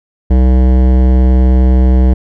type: tone with hard clipping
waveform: sine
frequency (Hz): 63.6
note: C2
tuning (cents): -48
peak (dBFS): -7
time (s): 0.3-2.14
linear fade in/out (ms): 10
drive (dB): 16
effects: none